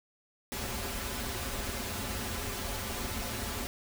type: noise with comb filter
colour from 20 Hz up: pink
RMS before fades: -36 dBFS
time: 0.52-3.67 s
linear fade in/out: 0 ms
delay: 6.4 ms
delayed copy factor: -0.95
effects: none